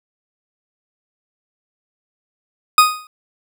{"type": "tone with exponential decay", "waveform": "40% pulse", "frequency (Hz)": 1244.5, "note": "D#6", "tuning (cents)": 0, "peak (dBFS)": -3, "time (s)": [2.78, 3.07], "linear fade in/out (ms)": 2, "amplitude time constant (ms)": 63, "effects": []}